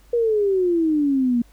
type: exponential sweep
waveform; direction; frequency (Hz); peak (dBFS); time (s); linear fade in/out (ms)
sine; down; 482.6 to 233.1; -16; 0.13-1.42; 5
effects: added 50 Hz sine -49 dBFS peak until 1.52 s + pink hiss -57 dBFS RMS until 1.52 s